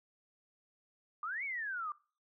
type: exponential two-way sweep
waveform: sine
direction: up then down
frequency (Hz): 1166 to 2300 to 1166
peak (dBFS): -36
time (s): 1.23-1.92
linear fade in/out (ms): 2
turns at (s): 1.44
effects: noise-tail reverb RT60 0.4 s tail -23 dB re dry